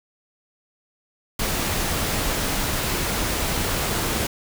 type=noise; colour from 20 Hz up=pink; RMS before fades=-24 dBFS; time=1.39-4.27 s; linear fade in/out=5 ms; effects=none